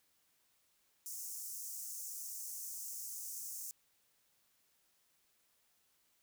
pink high-pass noise, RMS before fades -45 dBFS, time 1.06-3.71 s, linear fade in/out 0 ms, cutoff 5900 Hz, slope 48 dB/octave, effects white hiss -75 dBFS RMS until 6.22 s

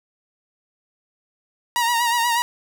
sawtooth tone with vibrato, 945 Hz, A#5, 23 cents sharp, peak -14 dBFS, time 1.76-2.42 s, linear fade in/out 0 ms, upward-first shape sine, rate 8.3 Hz, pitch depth 49 cents each way, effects none

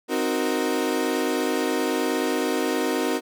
35% pulse chord, C half-diminished seventh, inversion none, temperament equal, 261.6 / 311.1 / 370 / 466.2 Hz, C4 / Eb4 / Gb4 / Bb4, 0 / 0 / 0 / 0 cents, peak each -26 dBFS, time 0.08-3.21 s, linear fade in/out 50 ms, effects none

